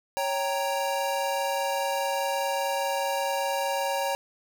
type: chord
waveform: square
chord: G diminished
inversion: second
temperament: equal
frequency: 554.4 / 784 / 932.3 Hz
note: Db5 / G5 / Bb5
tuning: 0 / 0 / 0 cents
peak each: -30 / -32 / -31 dBFS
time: 0.17-4.15 s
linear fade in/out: 0 ms
effects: none